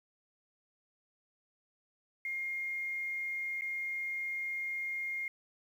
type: tone with dropouts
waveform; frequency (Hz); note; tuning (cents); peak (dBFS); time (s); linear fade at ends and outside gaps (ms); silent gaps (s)
sine; 2128; C7; +29; -34; 2.25-5.28; 2; 3.611-3.619
effects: 10-bit